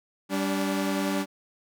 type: tone pair together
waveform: sawtooth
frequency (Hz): 196 / 288.6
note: G3 / D4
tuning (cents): 0 / -30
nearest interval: perfect fifth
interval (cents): 670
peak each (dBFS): -24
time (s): 0.29-1.26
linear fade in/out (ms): 50
effects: none